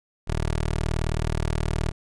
15% pulse tone, 38.96 Hz, D#1, 3 cents sharp, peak -17 dBFS, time 0.27-1.92 s, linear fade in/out 20 ms, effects resampled to 24000 Hz

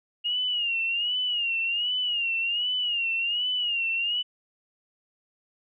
sine tone with vibrato, 2843 Hz, F7, 30 cents sharp, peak -24 dBFS, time 0.24-4.23 s, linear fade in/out 20 ms, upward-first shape sine, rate 1.3 Hz, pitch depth 96 cents each way, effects none

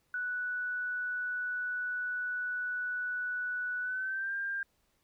sine tone with pitch glide, 1480 to 1595.4 Hz, F#6 to G6, 0 to +30 cents, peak -32 dBFS, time 0.14-4.63 s, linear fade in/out 2 ms, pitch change +130 cents, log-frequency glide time 3.81-4.34 s, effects pink hiss -74 dBFS RMS until 5.03 s

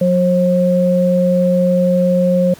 sine tone pair together, 181.26 / 536 Hz, F#3 / C5, -35 / +42 cents, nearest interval octave + perfect fifth, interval 1877 cents, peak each -13 dBFS, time 0.01-2.54 s, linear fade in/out 5 ms, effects pink hiss -41 dBFS RMS until 2.59 s + high-pass 80 Hz 12 dB/octave

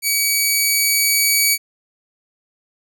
10% pulse tone with level ramp, 2270 Hz, C#7, 41 cents sharp, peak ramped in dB -7 to -4 dBFS, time 0.02-1.58 s, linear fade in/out 50 ms, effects none

